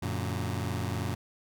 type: chord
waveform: sawtooth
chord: Gb augmented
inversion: none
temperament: just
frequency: 92.5 / 115.62 / 144.53 Hz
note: Gb2 / Bb2 / D3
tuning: 0 / -14 / -27 cents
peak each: -29 / -30 / -34 dBFS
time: 0.02-1.15 s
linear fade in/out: 10 ms
effects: none